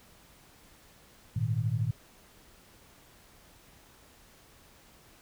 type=chord; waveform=sine; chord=Ab suspended second; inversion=none; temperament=just; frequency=103.83 / 116.8 / 155.74 Hz; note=Ab2 / Bb2 / Eb3; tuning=0 / +4 / +2 cents; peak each=-32 / -29 / -34 dBFS; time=1.36-1.91 s; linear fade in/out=5 ms; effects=pink hiss -58 dBFS RMS until 5.21 s